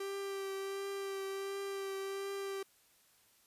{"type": "tone with vibrato", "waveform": "45% pulse", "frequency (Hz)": 392, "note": "G4", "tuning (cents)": 0, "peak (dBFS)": -38, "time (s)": [0, 2.63], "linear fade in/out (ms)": 5, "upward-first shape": "triangle", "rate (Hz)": 1.4, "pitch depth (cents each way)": 18, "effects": ["white hiss -68 dBFS RMS until 3.46 s", "resampled to 32000 Hz"]}